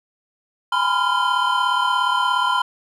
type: tone cluster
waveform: triangle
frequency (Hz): 823 / 985 / 1022 / 1392 / 3099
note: G#5 / B5 / C6 / F6 / G7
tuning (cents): -16 / -5 / -41 / -6 / -21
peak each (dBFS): -27 / -20 / -19 / -21 / -26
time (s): 0.72-2.62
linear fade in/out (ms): 5
effects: none